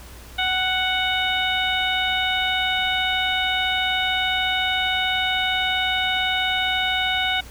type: harmonic tone with a mistuned harmonic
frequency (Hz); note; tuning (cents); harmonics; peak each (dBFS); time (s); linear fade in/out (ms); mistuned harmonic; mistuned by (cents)
740; F#5; 0; 1 / 2 / 3 / 4 / 5; -26 / -26 / -26 / -26 / -26; 0.38-7.41; 10; 1; +18
effects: added 60 Hz sine -41 dBFS peak until 7.5 s + pink hiss -44 dBFS RMS until 7.5 s